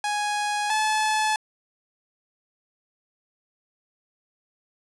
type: tone pair in turn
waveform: sawtooth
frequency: 831 / 862.5 Hz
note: G#5 / A5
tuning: +1 / -35 cents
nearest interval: minor second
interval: 64 cents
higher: second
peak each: -20 / -17 dBFS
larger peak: second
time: 0.04-0.7 / 0.7-1.36 s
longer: neither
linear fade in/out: 2 ms
effects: resampled to 24000 Hz + 9-bit